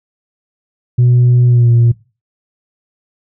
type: tone with pitch glide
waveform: sine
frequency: 122.9 to 117.96 Hz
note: B2 to A#2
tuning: -8 to +21 cents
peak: -4 dBFS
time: 0.98-1.92 s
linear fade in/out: 10 ms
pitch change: -71 cents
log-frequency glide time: 1.46-1.71 s
effects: noise-tail reverb RT60 0.3 s tail -20 dB re dry + tanh soft clip ceiling -4 dBFS